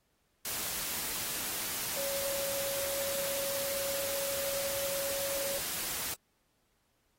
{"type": "tone in noise", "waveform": "sine", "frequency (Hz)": 554.4, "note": "C#5", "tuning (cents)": 0, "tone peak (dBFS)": -35, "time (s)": [1.97, 5.58], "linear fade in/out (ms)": 2, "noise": "white", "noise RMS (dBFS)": -36, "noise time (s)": [0.45, 6.14], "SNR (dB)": -2, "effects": ["pink hiss -75 dBFS RMS until 7.18 s", "AAC 48 kbps"]}